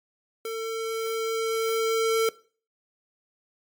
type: tone with level ramp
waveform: square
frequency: 449.2 Hz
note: A4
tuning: 36 cents sharp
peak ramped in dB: -30 to -20 dBFS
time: 0.45-2.29 s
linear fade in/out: 2 ms
effects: noise-tail reverb RT60 0.4 s tail -19 dB re dry + MP3 96 kbps